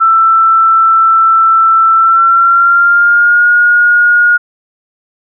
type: tone with pitch glide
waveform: sine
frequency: 1332 to 1435.9 Hz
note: E6 to F6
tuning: +18 to +48 cents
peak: -4 dBFS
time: 0-4.38 s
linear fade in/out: 20 ms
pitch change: +130 cents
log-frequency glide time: 1.95-3.47 s
effects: none